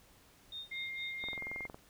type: tone with tremolo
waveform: sine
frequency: 3674 Hz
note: A#7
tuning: 26 cents flat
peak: -40 dBFS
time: 0.52-1.39 s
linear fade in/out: 2 ms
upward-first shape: sine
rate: 4.3 Hz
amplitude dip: 95%
type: tone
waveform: sine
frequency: 2118 Hz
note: C7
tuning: 21 cents sharp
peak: -39 dBFS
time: 0.71-1.67 s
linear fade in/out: 10 ms
type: click train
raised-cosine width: 1 ms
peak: -32 dBFS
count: 12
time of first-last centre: 1.24-1.745 s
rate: 21.8 Hz
effects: pink hiss -63 dBFS RMS until 1.89 s